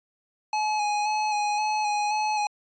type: tone with vibrato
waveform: square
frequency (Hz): 843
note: G#5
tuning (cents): +26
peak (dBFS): -24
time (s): 0.53-2.47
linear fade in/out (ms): 2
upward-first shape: square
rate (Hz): 1.9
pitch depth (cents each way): 21
effects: resampled to 16000 Hz